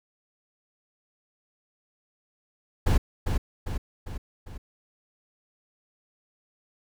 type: noise with echo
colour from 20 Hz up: brown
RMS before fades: -19 dBFS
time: 2.86-2.98 s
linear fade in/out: 10 ms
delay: 400 ms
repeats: 4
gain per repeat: -5 dB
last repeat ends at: 4.58 s
effects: none